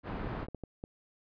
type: low-pass noise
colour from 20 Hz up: pink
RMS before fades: -38 dBFS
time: 0.03-0.47 s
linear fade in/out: 50 ms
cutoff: 1400 Hz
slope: 12 dB/octave
type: clicks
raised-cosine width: 2 ms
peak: -27 dBFS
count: 7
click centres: 0.246 / 0.351 / 0.43 / 0.485 / 0.547 / 0.637 / 0.839 s
effects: resampled to 11025 Hz